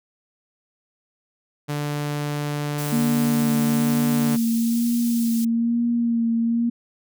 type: tone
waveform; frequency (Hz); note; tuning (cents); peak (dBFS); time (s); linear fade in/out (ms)
sawtooth; 146.83; D3; 0; -20; 1.68-4.37; 20
type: high-pass noise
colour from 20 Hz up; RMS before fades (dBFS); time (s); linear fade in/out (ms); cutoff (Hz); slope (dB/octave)
white; -34; 2.78-5.45; 5; 4500; 12
type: tone with vibrato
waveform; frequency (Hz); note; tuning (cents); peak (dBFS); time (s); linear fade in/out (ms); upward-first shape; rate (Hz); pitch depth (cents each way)
sine; 233.1; A#3; 0; -18; 2.92-6.7; 10; sine; 1.1; 26
effects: none